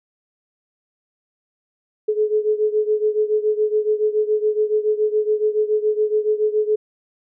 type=beating tone pair; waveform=sine; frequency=424.7 / 431.8 Hz; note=G#4 / A4; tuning=+39 / -33 cents; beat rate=7.1 Hz; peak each=-18 / -21 dBFS; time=2.08-6.76 s; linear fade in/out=10 ms; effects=none